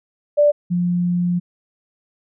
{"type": "tone pair in turn", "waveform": "sine", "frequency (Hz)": [587.3, 176.28], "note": ["D5", "F3"], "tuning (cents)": [0, 16], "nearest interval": "octave + major sixth", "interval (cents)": 2084, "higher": "first", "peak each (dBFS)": [-10, -16], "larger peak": "first", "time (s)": [[0.37, 0.52], [0.7, 1.4]], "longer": "second", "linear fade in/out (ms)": 20, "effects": []}